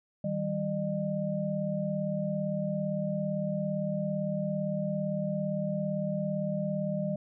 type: tone cluster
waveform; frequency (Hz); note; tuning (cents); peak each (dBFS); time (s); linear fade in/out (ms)
sine; 157.5 / 195.2 / 606; D#3 / G3 / D#5; +21 / -7 / -46; -34 / -32 / -33; 0.24-7.16; 5
effects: none